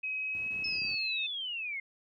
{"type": "tone with pitch glide", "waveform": "sine", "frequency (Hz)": [2540, 2593], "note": ["D#7", "E7"], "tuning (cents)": [35, -29], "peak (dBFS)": -32, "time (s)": [0.03, 1.27], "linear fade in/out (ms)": 10, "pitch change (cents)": 36, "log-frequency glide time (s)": [0.16, 1.02]}
{"type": "noise bursts", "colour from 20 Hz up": "brown", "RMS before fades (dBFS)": -48, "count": 4, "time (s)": [0.35, 0.948], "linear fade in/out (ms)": 0, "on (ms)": 130, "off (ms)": 26}
{"type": "clicks", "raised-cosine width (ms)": 3, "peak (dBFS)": -39, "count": 10, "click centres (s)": [0.561, 0.591, 0.624, 0.657, 0.687, 0.725, 0.755, 0.785, 0.818, 0.849]}
{"type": "linear sweep", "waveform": "sine", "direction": "down", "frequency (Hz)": [5274, 2093], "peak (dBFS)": -34, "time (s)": [0.64, 1.8], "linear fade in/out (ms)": 5}
{"effects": ["high-pass 100 Hz 12 dB/octave"]}